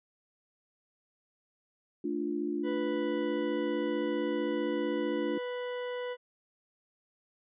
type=chord; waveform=sine; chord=D minor; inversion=second; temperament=equal; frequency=220 / 293.7 / 349.2 Hz; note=A3 / D4 / F4; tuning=0 / 0 / 0 cents; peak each=-38 / -33 / -34 dBFS; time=2.04-5.38 s; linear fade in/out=5 ms
type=tone; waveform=40% pulse; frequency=493.9 Hz; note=B4; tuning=in tune; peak=-33 dBFS; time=2.63-6.17 s; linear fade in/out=50 ms
effects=resampled to 8000 Hz